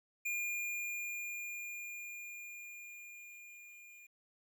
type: tone with level ramp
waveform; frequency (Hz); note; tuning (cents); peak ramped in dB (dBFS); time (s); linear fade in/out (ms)
square; 2416; D7; +48; -35 to -55; 0.25-4.07; 10
effects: 12-bit